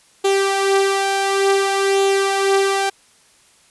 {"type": "tone with flanger", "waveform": "sawtooth", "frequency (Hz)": 392, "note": "G4", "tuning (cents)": 0, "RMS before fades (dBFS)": -17, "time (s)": [0.24, 2.9], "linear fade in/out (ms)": 10, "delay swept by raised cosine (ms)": [0.28, 3.88], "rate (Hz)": 0.56, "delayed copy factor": 0.5, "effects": ["white hiss -53 dBFS RMS until 3.7 s", "resampled to 24000 Hz"]}